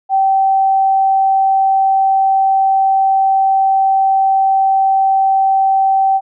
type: tone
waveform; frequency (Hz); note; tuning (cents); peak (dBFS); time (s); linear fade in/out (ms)
sine; 774; G5; -22; -9; 0.09-6.21; 50
effects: none